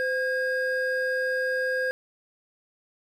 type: tone pair together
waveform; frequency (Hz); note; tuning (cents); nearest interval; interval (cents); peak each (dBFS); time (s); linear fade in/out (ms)
triangle; 514 / 1627.5; C5 / G#6; -31 / -36; octave + minor sixth; 1995; -25; 0-1.91; 0
effects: none